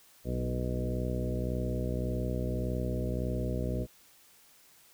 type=harmonic tone with a mistuned harmonic; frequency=61.74 Hz; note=B1; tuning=in tune; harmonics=1 / 2 / 3 / 4 / 5 / 6 / 7 / 8 / 10; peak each=-34 / -35 / -39 / -39 / -43 / -41 / -45 / -40 / -42 dBFS; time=0.24-3.87 s; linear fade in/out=50 ms; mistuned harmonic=3; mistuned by=+22 cents; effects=white hiss -60 dBFS RMS until 4.93 s